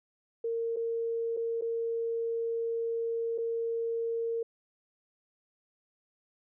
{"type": "tone with dropouts", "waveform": "sine", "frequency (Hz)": 460, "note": "A#4", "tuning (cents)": -23, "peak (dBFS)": -29, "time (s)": [0.44, 4.43], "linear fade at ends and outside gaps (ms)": 5, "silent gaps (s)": [[0.762, 0.767], [1.367, 1.371], [1.612, 1.62], [3.379, 3.383]], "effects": []}